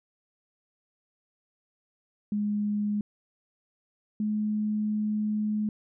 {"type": "tone pair in turn", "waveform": "sine", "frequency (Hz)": [207.7, 212.2], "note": ["G#3", "G#3"], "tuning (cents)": [0, 38], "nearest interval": "unison", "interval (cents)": 38, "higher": "second", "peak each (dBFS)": -25, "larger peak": "neither", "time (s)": [[2.32, 3.01], [4.2, 5.69]], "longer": "second", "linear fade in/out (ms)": 2, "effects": []}